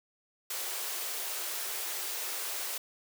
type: high-pass noise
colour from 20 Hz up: white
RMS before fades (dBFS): -36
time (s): 0.5-2.78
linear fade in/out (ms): 5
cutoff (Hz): 340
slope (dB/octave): 96
effects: none